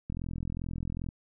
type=click train; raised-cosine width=5 ms; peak=-23 dBFS; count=43; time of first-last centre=0.1-1.088 s; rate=42.5 Hz; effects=none